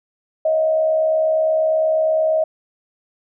sine tone with frequency modulation, 633 Hz, D#5, 30 cents sharp, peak -14 dBFS, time 0.45-2.44 s, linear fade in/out 5 ms, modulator 68.5 Hz, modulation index 0.37, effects none

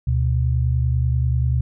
sine tone pair together, 73.42 / 123.66 Hz, D2 / B2, 0 / +3 cents, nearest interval major sixth, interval 903 cents, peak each -19 dBFS, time 0.07-1.61 s, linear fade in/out 5 ms, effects none

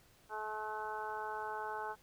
harmonic tone, 215 Hz, A3, 40 cents flat, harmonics 2 / 3 / 4 / 5 / 6 / 7, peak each -46 / -51 / -41 / -47 / -49 / -46 dBFS, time 0.29-1.96 s, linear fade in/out 50 ms, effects pink hiss -66 dBFS RMS until 2.02 s

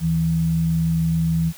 sine tone pair together, 77.3 / 163.8 Hz, D#2 / E3, -11 / -11 cents, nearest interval octave + minor second, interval 1300 cents, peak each -28 / -17 dBFS, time 0-1.53 s, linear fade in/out 50 ms, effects white hiss -43 dBFS RMS until 1.57 s

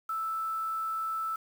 sine tone with quantisation, 1318.5 Hz, E6, in tune, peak -30 dBFS, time 0.09-1.36 s, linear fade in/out 5 ms, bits 8, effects none

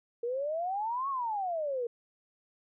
sine exponential two-way sweep, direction up then down, 461.5 to 1125 to 461.5 Hz, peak -30 dBFS, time 0.23-1.87 s, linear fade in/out 5 ms, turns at 1.09 s, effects none

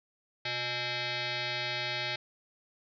sine tone with frequency modulation, 848 Hz, G#5, 36 cents sharp, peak -31 dBFS, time 0.45-2.16 s, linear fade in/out 5 ms, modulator 487 Hz, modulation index 7.6, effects none

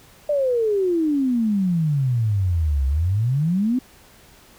sine exponential two-way sweep, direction down then up, 602 to 65.41 to 263.8 Hz, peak -17 dBFS, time 0.29-3.79 s, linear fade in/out 5 ms, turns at 2.86 s, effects pink hiss -50 dBFS RMS until 4.58 s

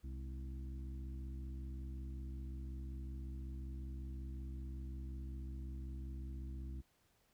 harmonic tone with a mistuned harmonic, 65.41 Hz, C2, in tune, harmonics 1 / 2 / 3 / 4 / 5, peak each -43 / -53 / -57 / -59 / -58 dBFS, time 0.03-6.82 s, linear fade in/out 20 ms, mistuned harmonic 3, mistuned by +90 cents, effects pink hiss -75 dBFS RMS until 7.33 s

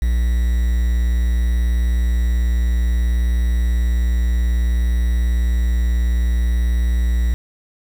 triangle tone with quantisation, 59.3 Hz, A#1, 30 cents sharp, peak -12 dBFS, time 0.02-7.34 s, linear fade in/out 0 ms, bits 6, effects none

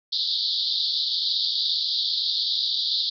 pink band-pass noise, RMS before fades -25 dBFS, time 0.12-3.1 s, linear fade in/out 10 ms, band 3500 to 4800 Hz, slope 96 dB/octave, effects none

